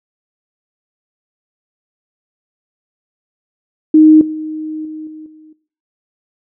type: tone with level steps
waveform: sine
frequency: 311.1 Hz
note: D#4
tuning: in tune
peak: -3 / -21 / -25 / -30 / -39 dBFS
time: 3.94-5.53 s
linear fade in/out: 5 ms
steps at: 4.21 / 4.85 / 5.07 / 5.26 s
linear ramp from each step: 2 ms
effects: noise-tail reverb RT60 0.4 s tail -17 dB re dry